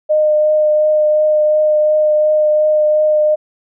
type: tone with vibrato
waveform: sine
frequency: 610 Hz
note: D#5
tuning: 34 cents flat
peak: -9 dBFS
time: 0.09-3.36 s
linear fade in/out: 20 ms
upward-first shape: triangle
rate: 2.8 Hz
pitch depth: 13 cents each way
effects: none